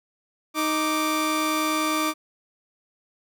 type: tone pair together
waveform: sawtooth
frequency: 311 / 1174 Hz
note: D#4 / D6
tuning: -1 / -1 cents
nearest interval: octave + major seventh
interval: 2300 cents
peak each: -21 dBFS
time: 0.54-2.14 s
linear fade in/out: 50 ms
effects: none